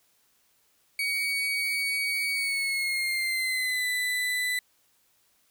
35% pulse tone with pitch glide, 2251 to 1993.9 Hz, C#7 to B6, +26 to +16 cents, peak -24 dBFS, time 0.99-4.59 s, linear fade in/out 2 ms, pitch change -210 cents, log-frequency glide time 2.33-3.87 s, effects white hiss -67 dBFS RMS until 5.5 s

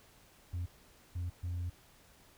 sine tone bursts at uneven times, 87.9 Hz, F2, 12 cents sharp, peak -32 dBFS, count 3, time 0.53-0.66 / 1.15-1.3 / 1.43-1.7 s, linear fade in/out 10 ms, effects tanh soft clip ceiling -33 dBFS + pink hiss -62 dBFS RMS until 2.37 s

